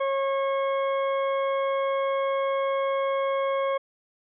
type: harmonic tone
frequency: 545 Hz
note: C#5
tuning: 29 cents flat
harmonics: 1 / 2 / 3 / 4 / 6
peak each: -24 / -29 / -42 / -38 / -45 dBFS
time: 0-3.78 s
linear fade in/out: 10 ms
effects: none